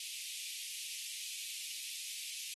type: high-pass noise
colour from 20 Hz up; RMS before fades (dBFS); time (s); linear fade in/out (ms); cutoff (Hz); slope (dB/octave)
pink; -44; 0-2.54; 2; 2400; 48
effects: AAC 32 kbps